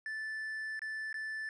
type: tone with dropouts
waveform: triangle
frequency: 1755 Hz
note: A6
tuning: 5 cents flat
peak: -35 dBFS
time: 0.06-1.49 s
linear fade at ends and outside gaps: 1 ms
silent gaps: 0.793-0.818 / 1.128-1.142 s
effects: resampled to 22050 Hz